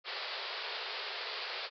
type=band-pass noise; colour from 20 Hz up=white; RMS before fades=-40 dBFS; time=0.04-1.7 s; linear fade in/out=50 ms; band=380 to 4900 Hz; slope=96 dB/octave; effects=none